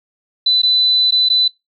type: tone with dropouts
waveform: sine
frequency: 4000 Hz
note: B7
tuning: 21 cents sharp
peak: -10 dBFS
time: 0.46-1.48 s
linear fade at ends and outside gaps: 5 ms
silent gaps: 0.619-0.631 / 1.109-1.121 / 1.288-1.299 s
effects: noise-tail reverb RT60 0.2 s tail -23 dB re dry